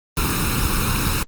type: noise with comb filter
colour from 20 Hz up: pink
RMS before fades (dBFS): -20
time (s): 0.17-1.23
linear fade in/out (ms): 2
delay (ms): 0.76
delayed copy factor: +0.8
effects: Opus 32 kbps